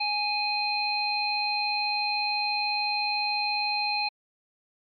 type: harmonic tone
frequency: 830.6 Hz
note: G#5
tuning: in tune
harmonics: 1 / 3 / 5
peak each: -29 / -29 / -29 dBFS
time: 0-4.09 s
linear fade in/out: 10 ms
effects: MP3 48 kbps